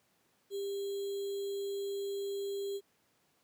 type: tone with sample-and-hold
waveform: sine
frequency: 397.7 Hz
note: G4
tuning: 25 cents sharp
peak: -34 dBFS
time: 0.5-2.81 s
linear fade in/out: 50 ms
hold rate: 3675 Hz
effects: pink hiss -72 dBFS RMS until 3.43 s + high-pass 150 Hz 12 dB/octave